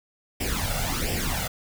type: noise with flanger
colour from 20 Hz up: pink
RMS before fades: -27 dBFS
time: 0.4-1.48 s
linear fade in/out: 10 ms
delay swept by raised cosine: 0.37 to 1.47 ms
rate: 1.4 Hz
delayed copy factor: +0.75
effects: none